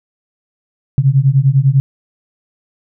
sine beating tone pair, 130.9 / 140.9 Hz, C3 / C#3, +1 / +29 cents, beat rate 10 Hz, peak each -11 dBFS, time 0.98-1.8 s, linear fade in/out 0 ms, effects none

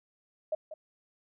sine tone with echo, 622.3 Hz, D#5, in tune, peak -27 dBFS, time 0.52-0.55 s, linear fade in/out 5 ms, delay 190 ms, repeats 1, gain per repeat -12 dB, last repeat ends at 0.74 s, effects none

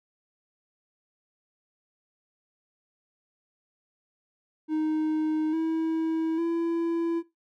triangle tone with pitch steps, 311.1 / 322.8 / 335 Hz, D#4 / E4 / E4, 0 / -36 / +28 cents, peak -22 dBFS, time 4.68-7.23 s, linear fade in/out 50 ms, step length 850 ms, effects noise-tail reverb RT60 0.2 s tail -18 dB re dry

